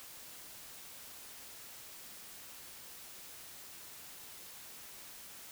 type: silence
effects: white hiss -51 dBFS RMS until 5.51 s